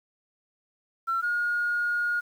sine tone pair in turn, 1352 / 1432.4 Hz, E6 / F6, +43 / +43 cents, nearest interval minor second, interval 100 cents, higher second, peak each -23 dBFS, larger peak neither, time 1.07-1.22 / 1.22-2.21 s, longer second, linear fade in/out 20 ms, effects tanh soft clip ceiling -19 dBFS + 9-bit

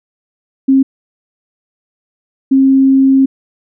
sine tone bursts at uneven times, 268.2 Hz, C4, 43 cents sharp, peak -5 dBFS, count 2, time 0.68-0.83 / 2.51-3.26 s, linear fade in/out 10 ms, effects none

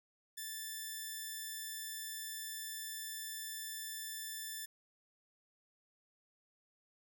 5% pulse tone, 1760 Hz, A6, in tune, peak -31 dBFS, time 0.37-4.66 s, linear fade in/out 10 ms, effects none

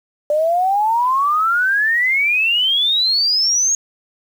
sine exponential sweep, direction up, 586 to 6645 Hz, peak -13 dBFS, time 0.3-3.75 s, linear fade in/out 2 ms, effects 7-bit

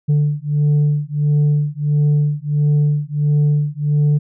sine beating tone pair, 146.83 / 148.33 Hz, D3 / D3, 0 / +18 cents, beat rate 1.5 Hz, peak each -14 dBFS, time 0.08-4.19 s, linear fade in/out 20 ms, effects tanh soft clip ceiling -10 dBFS

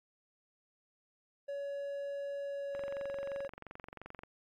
triangle tone with pitch glide, 563 to 555.9 Hz, C#5 to C#5, +27 to +5 cents, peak -35 dBFS, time 1.48-3.48 s, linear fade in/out 10 ms, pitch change -22 cents, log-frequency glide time 2.44-3.17 s
click train, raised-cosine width 0.5 ms, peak -31 dBFS, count 35, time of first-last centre 2.75-4.235 s, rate 22.9 Hz
effects AAC 64 kbps

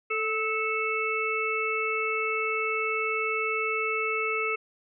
harmonic tone with a mistuned harmonic, 440 Hz, A4, in tune, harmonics 1 / 3 / 5 / 6, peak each -31 / -31 / -31 / -31 dBFS, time 0.1-4.56 s, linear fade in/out 10 ms, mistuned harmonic 3, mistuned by -27 cents, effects none

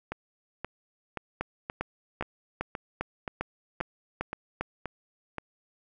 two click trains, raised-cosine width 0.5 ms, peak -15 / -18 dBFS, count 9 / 11, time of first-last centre 1.41-4.61 / 0.12-5.383 s, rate 2.5 / 1.9 Hz, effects none

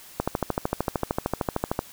click train, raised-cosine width 1 ms, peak -9 dBFS, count 22, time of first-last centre 0.2-1.791 s, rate 13.2 Hz, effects white hiss -47 dBFS RMS until 1.92 s

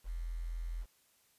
sine tone with quantisation, 42.05 Hz, E1, 35 cents sharp, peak -36 dBFS, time 0.04-0.86 s, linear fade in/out 50 ms, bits 10, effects white hiss -70 dBFS RMS until 1.38 s + resampled to 32000 Hz

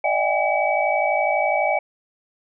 sine tone cluster, 592 / 644 / 756 / 816 / 2283 Hz, D5 / E5 / F#5 / G#5 / D7, +14 / -41 / +37 / -31 / -50 cents, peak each -24 dBFS, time 0.04-1.79 s, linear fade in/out 5 ms, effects none

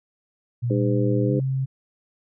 sine tone with pitch glide, 120 to 133.15 Hz, B2 to C3, -49 to +31 cents, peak -21 dBFS, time 0.62-1.66 s, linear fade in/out 20 ms, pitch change +180 cents, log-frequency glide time 1.25-1.33 s
harmonic tone, 101.5 Hz, G#2, 39 cents flat, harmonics 2 / 3 / 4 / 5, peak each -27 / -25 / -27 / -27 dBFS, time 0.7-1.4 s, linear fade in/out 5 ms
effects none

